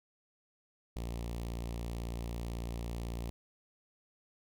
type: tone with notch filter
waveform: sawtooth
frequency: 58.1 Hz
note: A#1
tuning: 5 cents flat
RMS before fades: -39 dBFS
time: 0.96-3.3 s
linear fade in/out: 0 ms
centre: 1500 Hz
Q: 1.3
effects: none